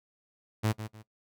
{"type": "tone with echo", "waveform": "sawtooth", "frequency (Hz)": 108.6, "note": "A2", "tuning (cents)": -22, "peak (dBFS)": -21, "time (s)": [0.63, 0.73], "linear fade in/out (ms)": 20, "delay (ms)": 150, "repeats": 2, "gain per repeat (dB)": -11, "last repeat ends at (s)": 1.03, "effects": ["noise-tail reverb RT60 0.1 s tail -18 dB re dry"]}